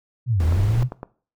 sine linear two-way sweep, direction down then up, 130.81 to 76.6 to 130.81 Hz, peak -17 dBFS, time 0.26-0.89 s, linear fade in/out 50 ms, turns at 0.44 s
brown noise, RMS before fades -27 dBFS, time 0.4-0.83 s, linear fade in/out 0 ms
clicks, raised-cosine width 1 ms, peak -17 dBFS, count 4, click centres 0.524 / 0.824 / 0.921 / 1.031 s
effects noise-tail reverb RT60 0.4 s tail -19 dB re dry

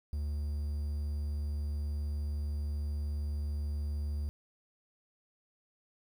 triangle tone with quantisation, 73.42 Hz, D2, in tune, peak -30 dBFS, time 0.13-4.29 s, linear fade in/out 0 ms, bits 10, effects none

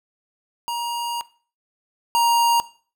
square tone pair in turn, 945 / 937.9 Hz, A#5 / A#5, +23 / +10 cents, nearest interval unison, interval 13 cents, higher first, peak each -24 / -16 dBFS, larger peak second, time 0.68-1.21 / 2.15-2.6 s, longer first, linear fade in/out 0 ms, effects noise-tail reverb RT60 0.4 s tail -18 dB re dry

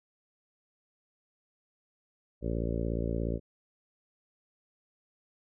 harmonic tone, 57 Hz, A#1, 38 cents flat, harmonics 1 / 2 / 3 / 4 / 5 / 6 / 7 / 8 / 9 / 10, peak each -33 / -36 / -38 / -39 / -40 / -41 / -41 / -42 / -43 / -43 dBFS, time 2.41-3.4 s, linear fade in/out 50 ms, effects none

